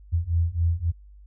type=beating tone pair; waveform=sine; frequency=82.41 / 86.11 Hz; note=E2 / F2; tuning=0 / -24 cents; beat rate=3.7 Hz; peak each=-24 / -23 dBFS; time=0.12-0.92 s; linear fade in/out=20 ms; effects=added 50 Hz sine -45 dBFS peak until 1.26 s